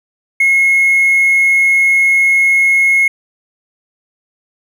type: tone with hard clipping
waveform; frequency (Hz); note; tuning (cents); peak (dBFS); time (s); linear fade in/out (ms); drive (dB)
triangle; 2167; C#7; -40; -8; 0.4-3.08; 5; 4
effects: none